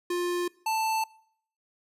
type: tone pair in turn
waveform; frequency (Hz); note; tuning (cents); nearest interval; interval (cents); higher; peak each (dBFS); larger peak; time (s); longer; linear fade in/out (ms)
square; 352.6 / 883.1; F4 / A5; +17 / +6; octave + major third; 1589; second; -27 / -26; second; 0.1-0.48 / 0.66-1.04; neither; 5
effects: noise-tail reverb RT60 0.6 s tail -22 dB re dry + resampled to 32000 Hz